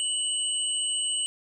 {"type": "tone pair together", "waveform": "sine", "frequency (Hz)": [2960, 8346], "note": ["F#7", "C9"], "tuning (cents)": [0, -5], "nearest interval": "octave + tritone", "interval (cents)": 1795, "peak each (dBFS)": -28, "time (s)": [0, 1.26], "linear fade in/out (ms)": 0, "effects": []}